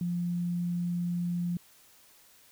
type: tone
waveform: sine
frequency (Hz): 174.61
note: F3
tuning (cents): 0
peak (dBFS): -28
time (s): 0.01-1.57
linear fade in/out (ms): 2
effects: white hiss -59 dBFS RMS until 2.51 s